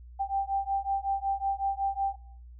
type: beating tone pair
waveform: sine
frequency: 784 / 789.4 Hz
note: G5 / G5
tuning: 0 / +12 cents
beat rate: 5.4 Hz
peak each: -30 dBFS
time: 0.19-2.16 s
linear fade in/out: 20 ms
effects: noise-tail reverb RT60 0.7 s tail -22 dB re dry + added 60 Hz sine -45 dBFS peak until 2.59 s